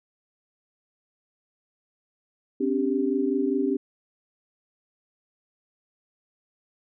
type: chord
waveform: sine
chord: C suspended second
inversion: none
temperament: equal with one note detuned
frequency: 261.6 / 286.5 / 392 Hz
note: C4 / D4 / G4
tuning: 0 / -43 / 0 cents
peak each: -26 dBFS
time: 2.6-3.77 s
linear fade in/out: 10 ms
effects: none